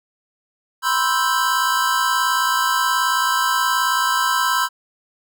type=chord; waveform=square; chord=C major seventh; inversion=third; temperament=equal; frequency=987.8 / 1046.5 / 1318.5 / 1568 Hz; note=B5 / C6 / E6 / G6; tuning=0 / 0 / 0 / 0 cents; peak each=-23 dBFS; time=0.82-4.69 s; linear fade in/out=50 ms; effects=none